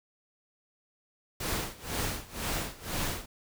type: noise with tremolo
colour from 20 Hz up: pink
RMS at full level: -31 dBFS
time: 1.4-3.26 s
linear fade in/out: 5 ms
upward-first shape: sine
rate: 2 Hz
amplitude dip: 90%
effects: none